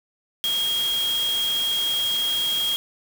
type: tone in noise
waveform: sine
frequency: 3260 Hz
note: G#7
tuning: 33 cents flat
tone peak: -21 dBFS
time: 0.44-2.76 s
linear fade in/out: 0 ms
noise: white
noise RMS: -32 dBFS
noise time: 0.44-2.76 s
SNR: +8 dB
effects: none